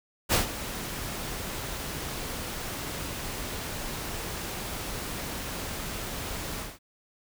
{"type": "noise with ADSR envelope", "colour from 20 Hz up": "pink", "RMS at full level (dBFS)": -21, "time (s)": [0.29, 6.79], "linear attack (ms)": 39, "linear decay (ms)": 130, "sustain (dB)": -14, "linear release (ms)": 200, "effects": []}